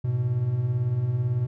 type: beating tone pair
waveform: triangle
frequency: 106 / 124 Hz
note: G#2 / B2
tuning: +36 / +7 cents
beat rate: 18 Hz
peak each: -28 / -21 dBFS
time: 0.04-1.47 s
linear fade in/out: 10 ms
effects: none